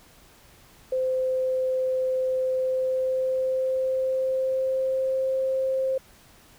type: tone with pitch glide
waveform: sine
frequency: 517 to 527.6 Hz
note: C5 to C5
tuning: -21 to +14 cents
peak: -22 dBFS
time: 0.92-5.98 s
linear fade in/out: 5 ms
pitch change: +35 cents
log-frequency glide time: 2.53-5.41 s
effects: pink hiss -54 dBFS RMS until 6.58 s